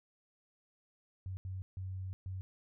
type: tone bursts at uneven times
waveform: sine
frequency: 94 Hz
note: F#2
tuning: 28 cents sharp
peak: -38 dBFS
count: 4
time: 1.26-1.37 / 1.45-1.62 / 1.77-2.13 / 2.26-2.41 s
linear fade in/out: 0 ms
effects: none